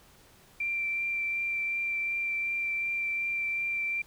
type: tone with vibrato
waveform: sine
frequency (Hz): 2356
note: D7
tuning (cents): +5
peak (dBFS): -28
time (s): 0.6-4.02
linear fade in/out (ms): 5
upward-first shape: triangle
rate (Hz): 2.7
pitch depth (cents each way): 12
effects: pink hiss -58 dBFS RMS until 4.06 s